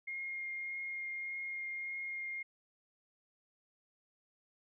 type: tone with vibrato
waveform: sine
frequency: 2133 Hz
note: C7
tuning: 33 cents sharp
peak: -38 dBFS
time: 0.07-2.43 s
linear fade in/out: 10 ms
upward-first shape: triangle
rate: 1.7 Hz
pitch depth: 10 cents each way
effects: none